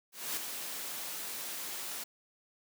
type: noise with ADSR envelope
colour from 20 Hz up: white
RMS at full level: -34 dBFS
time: 0.12-2.04 s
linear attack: 250 ms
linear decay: 4 ms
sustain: -6 dB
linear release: 8 ms
effects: high-pass 200 Hz 12 dB/octave